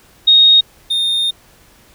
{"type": "tone pair in turn", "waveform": ["sine", "triangle"], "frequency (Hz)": [3729, 3659], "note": ["A#7", "A#7"], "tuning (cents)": [0, -33], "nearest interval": "unison", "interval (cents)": 33, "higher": "first", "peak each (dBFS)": [-5, -12], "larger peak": "first", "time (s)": [[0.27, 0.61], [0.9, 1.31]], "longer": "second", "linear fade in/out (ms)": 10, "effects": ["pink hiss -48 dBFS RMS until 1.94 s"]}